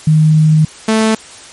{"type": "tone pair in turn", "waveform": ["sine", "sawtooth"], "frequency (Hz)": [155.56, 220], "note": ["D#3", "A3"], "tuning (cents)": [0, 0], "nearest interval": "tritone", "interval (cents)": 600, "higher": "second", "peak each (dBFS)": -5, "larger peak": "neither", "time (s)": [[0.07, 0.65], [0.88, 1.15]], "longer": "first", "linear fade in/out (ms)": 5, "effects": ["white hiss -35 dBFS RMS until 1.52 s", "MP3 48 kbps"]}